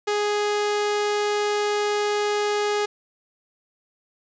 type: tone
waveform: sawtooth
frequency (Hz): 415.3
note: G#4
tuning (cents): 0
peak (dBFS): -17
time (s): 0.07-2.86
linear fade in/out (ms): 10
effects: resampled to 16000 Hz + 8-bit